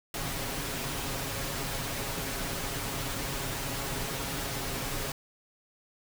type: noise with comb filter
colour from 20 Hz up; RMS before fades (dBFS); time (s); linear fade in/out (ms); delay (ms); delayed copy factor
pink; -34; 0.14-5.12; 2; 7.3; +0.55
effects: none